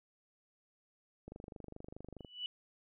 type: click train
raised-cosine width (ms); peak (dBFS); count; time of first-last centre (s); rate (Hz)
2; -34; 25; 1.28-2.248; 24.8
type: tone with exponential growth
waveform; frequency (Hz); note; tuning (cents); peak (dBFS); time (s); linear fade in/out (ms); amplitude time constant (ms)
sine; 2960; F#7; 0; -34; 2.19-2.46; 1; 58
effects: none